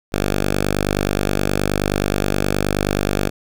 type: tone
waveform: 5% pulse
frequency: 49.48 Hz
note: G1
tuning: 17 cents sharp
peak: -6 dBFS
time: 0.12-3.3 s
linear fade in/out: 20 ms
effects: none